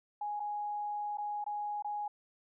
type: tone with dropouts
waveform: sine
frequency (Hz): 830.6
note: G#5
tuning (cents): 0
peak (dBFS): -34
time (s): 0.21-2.08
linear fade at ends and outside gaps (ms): 5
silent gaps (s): 0.397-0.401 / 1.173-1.182 / 1.442-1.463 / 1.824-1.845
effects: none